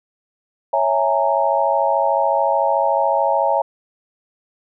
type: chord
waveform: sine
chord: A# half-diminished seventh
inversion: first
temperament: equal with one note detuned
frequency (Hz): 554.4 / 659.3 / 830.6 / 924.3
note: C#5 / E5 / G#5 / A#5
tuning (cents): 0 / 0 / 0 / -15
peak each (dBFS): -20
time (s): 0.73-3.62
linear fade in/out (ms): 5
effects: none